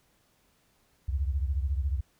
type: beating tone pair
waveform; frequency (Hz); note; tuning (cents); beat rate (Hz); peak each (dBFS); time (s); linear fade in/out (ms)
sine; 66.7 / 80.7; C2 / E2; +34 / -36; 14; -27 / -32; 1.08-2.01; 10
effects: pink hiss -68 dBFS RMS until 2.19 s